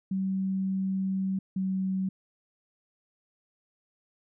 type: tone pair in turn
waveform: sine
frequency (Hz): 191.1 / 189.56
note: G3 / F#3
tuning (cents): -44 / +42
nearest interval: unison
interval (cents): 14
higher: first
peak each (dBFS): -26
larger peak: neither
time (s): 0.11-1.39 / 1.56-2.09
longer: first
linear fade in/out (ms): 5
effects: none